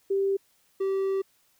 sine / triangle tone pair in turn, 392 / 387.3 Hz, G4 / G4, 0 / -21 cents, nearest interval unison, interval 21 cents, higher first, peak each -22 dBFS, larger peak neither, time 0.1-0.37 / 0.8-1.22 s, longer second, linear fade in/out 10 ms, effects white hiss -66 dBFS RMS until 1.59 s

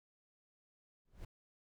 brown noise with exponential growth, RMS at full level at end -42 dBFS, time 1.05-1.25 s, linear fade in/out 5 ms, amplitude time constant 43 ms, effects none

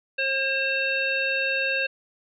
harmonic tone, 537 Hz, C5, 45 cents sharp, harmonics 1 / 3 / 5 / 7 / 8, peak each -30 / -27 / -25 / -38 / -38 dBFS, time 0.18-1.87 s, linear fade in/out 10 ms, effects none

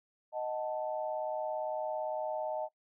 sine chord, D# diminished, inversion none, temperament equal, 622.3 / 740 / 880 Hz, D#5 / F#5 / A5, 0 / 0 / 0 cents, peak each -35 / -40 / -39 dBFS, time 0.32-2.69 s, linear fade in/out 50 ms, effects noise-tail reverb RT60 0.1 s tail -20 dB re dry

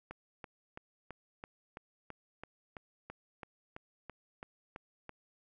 click train, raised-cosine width 0.5 ms, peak -29 dBFS, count 16, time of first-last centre 0.11-5.093 s, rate 3.01 Hz, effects none

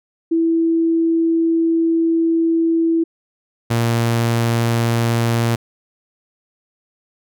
sine / sawtooth tone pair in turn, 329.6 / 116.53 Hz, E4 / A#2, 0 / 0 cents, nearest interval octave + tritone, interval 1800 cents, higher first, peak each -13 / -11 dBFS, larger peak second, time 0.31-3.04 / 3.7-5.56 s, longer first, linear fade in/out 10 ms, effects none

